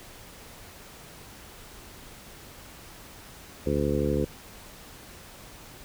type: harmonic tone with a mistuned harmonic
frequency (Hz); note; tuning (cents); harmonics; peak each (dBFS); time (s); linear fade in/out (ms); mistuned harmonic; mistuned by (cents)
72.4; D2; -24; 1 / 2 / 3 / 4 / 5 / 6 / 7; -31 / -31 / -31 / -31 / -31 / -31 / -31; 3.66-4.25; 5; 1; +17
effects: pink hiss -47 dBFS RMS until 5.84 s